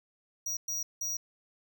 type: tone bursts at uneven times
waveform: square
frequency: 5760 Hz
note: F#8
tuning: 47 cents flat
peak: -32 dBFS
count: 3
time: 0.46-0.57 / 0.68-0.83 / 1.01-1.17 s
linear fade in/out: 5 ms
effects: none